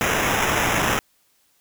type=noise with sample-and-hold; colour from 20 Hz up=white; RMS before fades=-21 dBFS; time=0.01-0.99 s; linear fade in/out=0 ms; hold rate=4410 Hz; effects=white hiss -63 dBFS RMS until 1.6 s